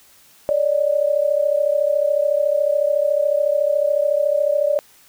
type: tone pair together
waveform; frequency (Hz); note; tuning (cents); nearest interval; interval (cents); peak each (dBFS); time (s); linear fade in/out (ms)
sine; 568.1 / 602; C#5 / D5; +42 / +43; minor second; 101; -18; 0.49-4.79; 0
effects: white hiss -51 dBFS RMS until 5.08 s